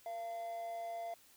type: tone with amplitude modulation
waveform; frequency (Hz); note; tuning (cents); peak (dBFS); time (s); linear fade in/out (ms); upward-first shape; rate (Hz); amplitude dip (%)
triangle; 685; F5; -34; -36; 0.06-1.14; 2; sine; 217; 40
effects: white hiss -64 dBFS RMS until 1.36 s